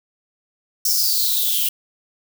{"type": "noise with high-pass filter sweep", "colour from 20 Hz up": "violet", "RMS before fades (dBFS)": -19, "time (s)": [0.85, 1.69], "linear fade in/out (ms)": 5, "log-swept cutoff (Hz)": [5600, 2900], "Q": 8.8, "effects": []}